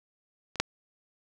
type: clicks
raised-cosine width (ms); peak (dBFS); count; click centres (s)
0.2; -23 / -6; 2; 0.557 / 0.6
effects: none